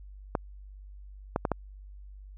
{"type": "clicks", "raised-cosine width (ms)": 1, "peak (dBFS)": -12, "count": 4, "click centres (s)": [0.352, 1.361, 1.452, 1.517], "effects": ["added 49 Hz sine -44 dBFS peak until 2.37 s"]}